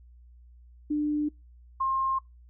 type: tone pair in turn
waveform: sine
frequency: 298 / 1064.3 Hz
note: D4 / C6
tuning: +25 / +29 cents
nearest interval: octave + minor seventh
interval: 2204 cents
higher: second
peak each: -24 dBFS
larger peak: neither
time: 0.9-1.29 / 1.8-2.19 s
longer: neither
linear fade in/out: 10 ms
effects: noise-tail reverb RT60 0.2 s tail -24 dB re dry + added 60 Hz sine -50 dBFS peak until 2.49 s